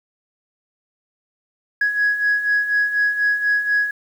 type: beating tone pair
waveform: sine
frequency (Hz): 1666 / 1670.1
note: G#6 / G#6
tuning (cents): +5 / +9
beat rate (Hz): 4.1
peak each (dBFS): -22 / -16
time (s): 1.81-3.91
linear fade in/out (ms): 5
effects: tanh soft clip ceiling -11 dBFS + 8-bit